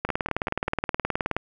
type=two click trains; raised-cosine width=0.5 ms; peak=-9 / -19 dBFS; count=26 / 4; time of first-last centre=0.05-1.366 / 0.09-0.679 s; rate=19 / 5.09 Hz; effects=none